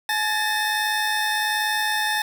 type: tone pair together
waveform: 25% pulse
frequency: 852 / 1805.3 Hz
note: G#5 / A6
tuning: +44 / +44 cents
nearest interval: octave + minor second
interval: 1300 cents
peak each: -20 dBFS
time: 0.09-2.22 s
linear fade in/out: 2 ms
effects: none